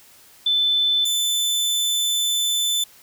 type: tone pair in turn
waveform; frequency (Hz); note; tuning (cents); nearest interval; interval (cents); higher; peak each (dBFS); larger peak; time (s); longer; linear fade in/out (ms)
sine / sawtooth; 3520 / 3520; A7 / A7; 0 / 0; unison; 0; neither; -16; neither; 0.46-1.05 / 1.05-2.84; second; 5
effects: white hiss -50 dBFS RMS until 3.02 s